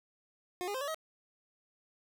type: tone with pitch steps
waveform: 25% pulse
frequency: 359.7 / 408.6 / 522 / 569 / 635 Hz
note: F#4 / G#4 / C5 / C#5 / D#5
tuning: -49 / -28 / -4 / +45 / +35 cents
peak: -31 dBFS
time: 0.61-0.945 s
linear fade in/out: 0 ms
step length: 67 ms
effects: none